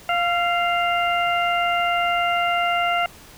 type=harmonic tone with a mistuned harmonic; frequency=698.5 Hz; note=F5; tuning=in tune; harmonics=1 / 2 / 3 / 4; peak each=-21 / -24 / -26 / -27 dBFS; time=0.09-3.06 s; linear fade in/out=2 ms; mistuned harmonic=2; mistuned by=-32 cents; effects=pink hiss -45 dBFS RMS until 3.37 s